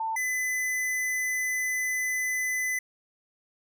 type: tone pair in turn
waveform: sine / square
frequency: 892 / 2012 Hz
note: A5 / B6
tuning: +23 / +32 cents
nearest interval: octave + major second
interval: 1409 cents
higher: second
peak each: -27 dBFS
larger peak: neither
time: 0-0.16 / 0.16-2.79 s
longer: second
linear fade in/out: 5 ms
effects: none